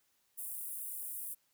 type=high-pass noise; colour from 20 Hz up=pink; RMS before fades=-42 dBFS; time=0.37-1.35 s; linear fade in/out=20 ms; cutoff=9200 Hz; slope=48 dB/octave; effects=white hiss -75 dBFS RMS until 1.53 s